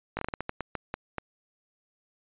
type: slowing click train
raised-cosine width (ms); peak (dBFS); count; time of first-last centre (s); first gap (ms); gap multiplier
0.5; -16; 12; 0.17-1.183; 19; 1.29
effects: resampled to 8000 Hz